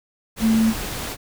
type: tone in noise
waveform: sine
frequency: 222.8 Hz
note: A3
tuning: 22 cents sharp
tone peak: -14 dBFS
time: 0.4-0.74 s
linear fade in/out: 50 ms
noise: pink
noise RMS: -29 dBFS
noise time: 0.36-1.17 s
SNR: +12 dB
effects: none